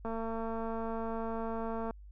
click train, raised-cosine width 1 ms, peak -25 dBFS, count 421, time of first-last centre 0.05-1.908 s, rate 226 Hz, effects added 50 Hz sine -48 dBFS peak until 2.11 s

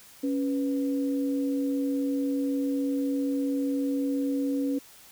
sine tone pair together, 277.2 / 493.9 Hz, C#4 / B4, 0 / 0 cents, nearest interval minor seventh, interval 1000 cents, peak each -25 / -34 dBFS, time 0.23-4.79 s, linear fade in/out 10 ms, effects white hiss -52 dBFS RMS until 5.11 s

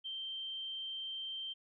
sine tone, 3136 Hz, G7, in tune, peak -39 dBFS, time 0.04-1.54 s, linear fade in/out 20 ms, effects none

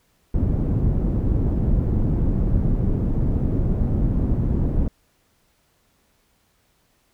pink low-pass noise, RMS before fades -20 dBFS, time 0.34-4.88 s, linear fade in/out 2 ms, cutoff 240 Hz, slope 12 dB/octave, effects pink hiss -64 dBFS RMS until 7.13 s

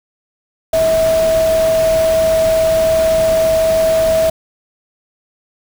sine tone in noise, 646 Hz, E5, 35 cents flat, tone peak -10 dBFS, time 0.73-4.3 s, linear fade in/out 5 ms, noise pink, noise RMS -24 dBFS, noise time 0.73-4.3 s, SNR +11 dB, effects none

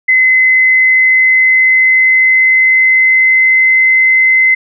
sine tone with pitch glide, 2042 to 2055 Hz, C7 to C7, -43 to -32 cents, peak -5 dBFS, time 0.08-4.55 s, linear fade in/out 10 ms, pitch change +11 cents, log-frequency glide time 0.68-3.79 s, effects none

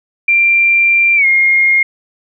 sine tone with pitch glide, 2370 to 2136 Hz, D7 to C7, +15 to +35 cents, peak -7 dBFS, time 0.28-1.83 s, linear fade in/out 5 ms, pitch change -180 cents, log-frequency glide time 1.16-1.26 s, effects none

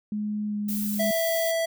sine tone with pitch glide, 210.1 to 207.6 Hz, G#3 to G#3, +20 to 0 cents, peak -26 dBFS, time 0.12-1.11 s, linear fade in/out 2 ms, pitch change -20 cents, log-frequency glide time 0.47-0.56 s
violet noise, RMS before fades -33 dBFS, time 0.68-1.52 s, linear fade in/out 10 ms
square tone, 659.3 Hz, E5, in tune, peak -24 dBFS, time 0.99-1.66 s, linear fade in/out 10 ms
effects none

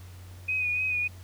sine tone with vibrato, 2489 Hz, D#7, in tune, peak -25 dBFS, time 0.48-1.08 s, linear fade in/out 10 ms, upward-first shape sine, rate 3.4 Hz, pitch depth 31 cents each way, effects added 91 Hz sine -43 dBFS peak until 1.23 s + pink hiss -54 dBFS RMS until 1.23 s

